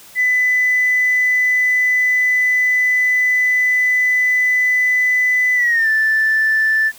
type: tone with pitch glide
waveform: sine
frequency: 2000 to 1761.3 Hz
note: B6 to A6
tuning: +21 to +1 cents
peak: -11 dBFS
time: 0.15-6.92 s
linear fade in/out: 50 ms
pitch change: -220 cents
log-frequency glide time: 5.55-5.89 s
effects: tanh soft clip ceiling -8 dBFS + white hiss -42 dBFS RMS until 6.98 s